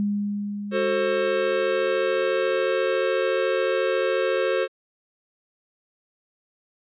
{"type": "tone with exponential decay", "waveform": "sine", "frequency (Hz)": 204.5, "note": "G#3", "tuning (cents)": -26, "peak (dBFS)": -20, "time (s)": [0, 3.04], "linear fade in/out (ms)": 0, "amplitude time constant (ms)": 660}
{"type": "chord", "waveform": "square", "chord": "F# diminished", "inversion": "none", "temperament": "just", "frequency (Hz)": [370, 444, 532.8], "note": ["F#4", "A4", "C5"], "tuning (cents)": [0, 16, 31], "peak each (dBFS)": [-27, -27, -24], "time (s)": [0.71, 4.68], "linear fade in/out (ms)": 50}
{"effects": ["resampled to 8000 Hz"]}